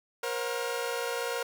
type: tone cluster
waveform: sawtooth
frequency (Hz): 473.7 / 534 / 728 / 1400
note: A#4 / C5 / F#5 / F6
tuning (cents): +28 / +35 / -28 / +4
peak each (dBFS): -29 / -32 / -38 / -36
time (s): 0.23-1.43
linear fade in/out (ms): 5
effects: none